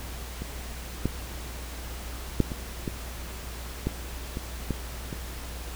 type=clicks; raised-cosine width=3 ms; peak=-22 / -12 / -7 / -20 / -15 / -13 / -19 / -14 / -21 dBFS; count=9; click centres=0.42 / 1.056 / 2.403 / 2.518 / 2.878 / 3.87 / 4.371 / 4.707 / 5.128 s; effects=added 60 Hz sine -37 dBFS peak until 5.75 s + pink hiss -41 dBFS RMS until 5.75 s